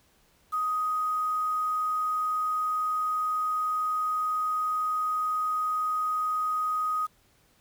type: tone with quantisation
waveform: sine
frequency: 1251 Hz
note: D#6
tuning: 9 cents sharp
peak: -25 dBFS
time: 0.52-7.07 s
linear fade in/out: 20 ms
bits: 8
effects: pink hiss -64 dBFS RMS until 7.6 s